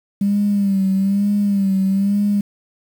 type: tone with vibrato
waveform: sine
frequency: 198.1 Hz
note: G3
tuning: 18 cents sharp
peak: -13 dBFS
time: 0.21-2.41 s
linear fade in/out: 5 ms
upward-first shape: sine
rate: 1.1 Hz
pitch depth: 59 cents each way
effects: tanh soft clip ceiling -9 dBFS + 7-bit